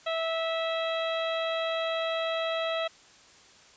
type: harmonic tone with a mistuned harmonic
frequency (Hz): 654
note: E5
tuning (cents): -14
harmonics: 1 / 2 / 3 / 4 / 5 / 6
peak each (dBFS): -29 / -35 / -39 / -39 / -38 / -40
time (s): 0.06-2.88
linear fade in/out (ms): 10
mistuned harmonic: 6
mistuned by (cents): -15
effects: white hiss -55 dBFS RMS until 3.76 s + resampled to 16000 Hz